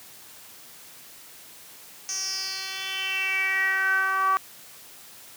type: tone with band-pass filter sweep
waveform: 10% pulse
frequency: 383 Hz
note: G4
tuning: 40 cents flat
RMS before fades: -26 dBFS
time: 2.09-4.37 s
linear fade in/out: 0 ms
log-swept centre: 6200 to 1100 Hz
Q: 6.2
effects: white hiss -47 dBFS RMS until 5.36 s + high-pass 80 Hz 12 dB/octave